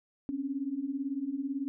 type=beating tone pair; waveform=sine; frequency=262.8 / 280.8 Hz; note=C4 / C#4; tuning=+8 / +22 cents; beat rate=18 Hz; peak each=-36 / -33 dBFS; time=0.29-1.68 s; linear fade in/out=0 ms; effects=none